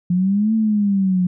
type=exponential two-way sweep; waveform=sine; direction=up then down; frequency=174.61 to 223.9 to 178.2 Hz; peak=-14 dBFS; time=0.1-1.27 s; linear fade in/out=5 ms; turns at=0.54 s; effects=none